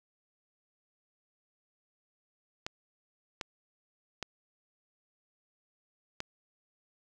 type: clicks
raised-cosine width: 0.2 ms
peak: -18 dBFS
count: 4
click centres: 2.665 / 3.412 / 4.227 / 6.204 s
effects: none